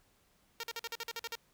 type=tone bursts; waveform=5% pulse; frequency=461.9 Hz; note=A#4; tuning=16 cents flat; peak=-26 dBFS; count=10; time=0.6-1.354 s; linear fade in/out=2 ms; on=34 ms; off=46 ms; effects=pink hiss -70 dBFS RMS until 1.53 s